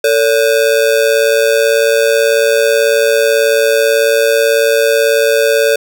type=ring-modulated tone; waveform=square; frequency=509 Hz; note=C5; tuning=48 cents flat; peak=-6 dBFS; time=0.04-5.76 s; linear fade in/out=5 ms; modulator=59.1 Hz; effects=none